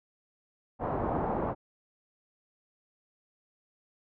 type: low-pass noise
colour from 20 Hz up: white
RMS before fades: -31 dBFS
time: 0.79-1.55 s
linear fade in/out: 50 ms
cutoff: 910 Hz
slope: 24 dB/octave
effects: none